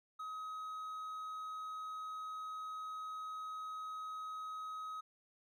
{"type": "tone", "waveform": "triangle", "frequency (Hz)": 1268, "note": "D#6", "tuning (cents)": 32, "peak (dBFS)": -40, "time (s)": [0.19, 5.01], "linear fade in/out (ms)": 10, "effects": []}